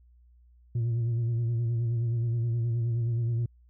sine tone with vibrato, 116.9 Hz, A#2, 5 cents sharp, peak -22 dBFS, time 0.75-3.46 s, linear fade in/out 5 ms, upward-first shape sine, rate 9.5 Hz, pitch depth 45 cents each way, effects tanh soft clip ceiling -24 dBFS + added 60 Hz sine -55 dBFS peak until 3.69 s

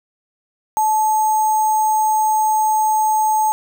sine tone with sample-and-hold, 865 Hz, A5, 30 cents flat, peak -13 dBFS, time 0.77-3.52 s, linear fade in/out 0 ms, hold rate 7350 Hz, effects none

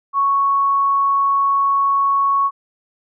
sine tone, 1108.7 Hz, C#6, in tune, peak -13 dBFS, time 0.13-2.51 s, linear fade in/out 50 ms, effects none

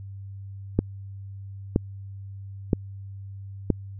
click train, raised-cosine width 3 ms, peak -6 dBFS, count 4, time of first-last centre 0.79-3.703 s, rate 1.03 Hz, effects added 98 Hz sine -36 dBFS peak until 3.99 s

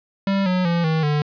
square tone with pitch steps, 196 / 182.87 / 170.63 / 159.2 / 148.54 Hz, G3 / F#3 / F3 / D#3 / D3, 0 / -20 / -40 / +40 / +20 cents, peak -18 dBFS, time 0.27-1.22 s, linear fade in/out 2 ms, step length 190 ms, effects resampled to 11025 Hz + 9-bit

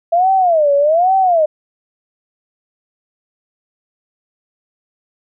sine tone with vibrato, 659.3 Hz, E5, in tune, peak -9 dBFS, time 0.12-1.46 s, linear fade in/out 10 ms, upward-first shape sine, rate 1.2 Hz, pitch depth 270 cents each way, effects none

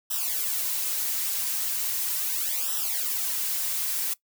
blue noise with flanger, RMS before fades -28 dBFS, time 0.1-4.14 s, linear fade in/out 10 ms, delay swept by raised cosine 0.44 to 5.44 ms, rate 0.38 Hz, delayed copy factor -0.9, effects noise-tail reverb RT60 0.1 s tail -19 dB re dry

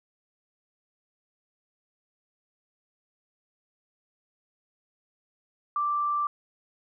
sine tone, 1174.7 Hz, D6, in tune, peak -24 dBFS, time 5.76-6.27 s, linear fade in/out 2 ms, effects none

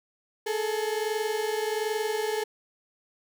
35% pulse tone pair together, 424.2 / 445.5 Hz, G#4 / A4, +37 / +22 cents, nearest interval minor second, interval 85 cents, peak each -27 / -29 dBFS, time 0.46-2.44 s, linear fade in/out 10 ms, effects none

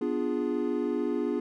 triangle chord, B diminished seventh, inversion none, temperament equal, 246.9 / 293.7 / 349.2 / 415.3 Hz, B3 / D4 / F4 / Ab4, 0 / 0 / 0 / 0 cents, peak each -30 dBFS, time 0.01-1.4 s, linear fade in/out 5 ms, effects none

